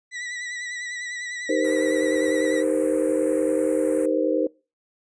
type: tone with vibrato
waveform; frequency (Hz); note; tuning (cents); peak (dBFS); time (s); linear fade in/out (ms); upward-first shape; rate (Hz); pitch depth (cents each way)
40% pulse; 1953; B6; -20; -29; 0.11-2.64; 50; sine; 10; 45
type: chord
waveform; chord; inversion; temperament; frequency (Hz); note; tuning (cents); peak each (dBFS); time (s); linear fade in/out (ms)
sine; C minor seventh; first; equal with one note detuned; 311.1 / 392 / 472.9 / 523.3; Eb4 / G4 / Bb4 / C5; 0 / 0 / +25 / 0; -24 / -28 / -25 / -24; 1.49-4.47; 5
type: band-stop noise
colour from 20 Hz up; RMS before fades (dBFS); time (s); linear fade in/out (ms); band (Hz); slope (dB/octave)
white; -36; 1.64-4.06; 5; 2200 to 8200; 48
effects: noise-tail reverb RT60 0.3 s tail -23 dB re dry + resampled to 22050 Hz

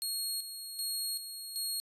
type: tone with tremolo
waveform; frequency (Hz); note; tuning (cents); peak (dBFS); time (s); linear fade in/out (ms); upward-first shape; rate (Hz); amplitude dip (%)
20% pulse; 4293; C8; +44; -27; 0.02-1.8; 0; square; 1.3; 60
effects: resampled to 32000 Hz

